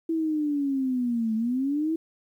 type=linear two-way sweep; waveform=sine; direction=down then up; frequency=329.6 to 217.3 to 329.6 Hz; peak=-23 dBFS; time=0.09-1.96 s; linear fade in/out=5 ms; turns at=1.35 s; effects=10-bit